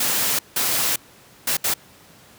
white noise bursts at uneven times, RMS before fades -21 dBFS, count 4, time 0-0.39 / 0.56-0.96 / 1.47-1.57 / 1.64-1.74 s, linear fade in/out 5 ms, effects pink hiss -49 dBFS RMS until 2.38 s + high-pass 100 Hz 12 dB/octave

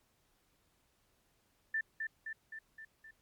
sine tone with echo, 1775 Hz, A6, 15 cents sharp, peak -31 dBFS, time 1.74-1.81 s, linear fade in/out 5 ms, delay 260 ms, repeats 5, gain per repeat -4 dB, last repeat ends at 3.11 s, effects pink hiss -74 dBFS RMS until 3.21 s + MP3 96 kbps

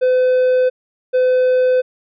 triangle tone pair in turn, 508 / 508 Hz, B4 / B4, +49 / +49 cents, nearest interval unison, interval 0 cents, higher neither, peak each -9 dBFS, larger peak neither, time 0.01-0.7 / 1.13-1.82 s, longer neither, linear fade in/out 20 ms, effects resampled to 11025 Hz

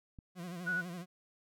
click, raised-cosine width 5 ms, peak -37 dBFS, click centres 0.188 s
40% pulse tone with vibrato, 175.9 Hz, F3, 13 cents sharp, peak -40 dBFS, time 0.35-1.06 s, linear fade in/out 50 ms, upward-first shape sine, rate 12 Hz, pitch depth 83 cents each way
sine tone, 1470 Hz, F#6, 12 cents flat, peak -31 dBFS, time 0.66-0.82 s, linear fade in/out 20 ms
effects none

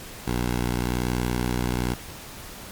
10% pulse tone with pitch glide, 60.5 to 61.1 Hz, B1 to B1, -35 to -18 cents, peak -15 dBFS, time 0.26-1.95 s, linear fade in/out 20 ms, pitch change +17 cents, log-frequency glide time 0.76-0.91 s, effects pink hiss -40 dBFS RMS until 2.71 s + MP3 96 kbps

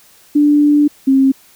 sine tone pair in turn, 293.7 / 268.3 Hz, D4 / C4, 0 / +44 cents, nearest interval major second, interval 156 cents, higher first, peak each -7 dBFS, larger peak neither, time 0.35-0.88 / 1.07-1.32 s, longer first, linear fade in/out 10 ms, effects white hiss -47 dBFS RMS until 1.55 s

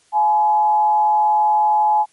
sine tone with frequency modulation, 848 Hz, G#5, 36 cents sharp, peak -12 dBFS, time 0.12-2.06 s, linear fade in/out 50 ms, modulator 150 Hz, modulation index 0.36, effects white hiss -57 dBFS RMS until 2.12 s + MP3 48 kbps

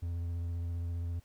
triangle tone with vibrato, 85.4 Hz, F2, 38 cents flat, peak -31 dBFS, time 0.02-1.2 s, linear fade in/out 10 ms, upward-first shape sine, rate 15 Hz, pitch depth 20 cents each way, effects pink hiss -68 dBFS RMS until 1.24 s

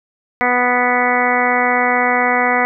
harmonic tone, 246.9 Hz, B3, in tune, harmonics 1 / 2 / 3 / 4 / 5 / 6 / 7 / 8 / 9, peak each -23 / -21 / -18 / -22 / -22 / -24 / -26 / -18 / -24 dBFS, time 0.41-2.65 s, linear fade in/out 0 ms, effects none

